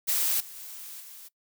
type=noise with level steps; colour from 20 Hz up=blue; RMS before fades=-26 / -44 / -42 / -46 dBFS; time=0.07-1.29 s; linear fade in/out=20 ms; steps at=0.4 / 0.56 / 1 s; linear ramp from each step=5 ms; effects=noise-tail reverb RT60 0.1 s tail -21 dB re dry